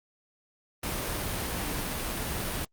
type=tone in noise; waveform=sine; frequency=295.7 Hz; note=D4; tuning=12 cents sharp; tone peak=-40 dBFS; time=1.62-1.84 s; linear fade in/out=5 ms; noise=pink; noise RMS=-32 dBFS; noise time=0.83-2.65 s; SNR=-11 dB; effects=Opus 48 kbps